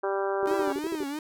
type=harmonic tone; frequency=196 Hz; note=G3; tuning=in tune; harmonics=2 / 3 / 4 / 5 / 6 / 7 / 8; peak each=-28 / -32 / -34 / -36 / -38 / -39 / -40 dBFS; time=0.03-0.73 s; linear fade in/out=10 ms
type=tone bursts; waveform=sine; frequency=385.6 Hz; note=G4; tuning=28 cents flat; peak=-28 dBFS; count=8; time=0.43-1.033 s; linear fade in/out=0 ms; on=29 ms; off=53 ms
type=tone with vibrato; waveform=45% pulse; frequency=303.5 Hz; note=D#4; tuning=43 cents flat; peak=-31 dBFS; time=0.47-1.19 s; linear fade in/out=2 ms; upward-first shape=triangle; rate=2.9 Hz; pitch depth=180 cents each way
effects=none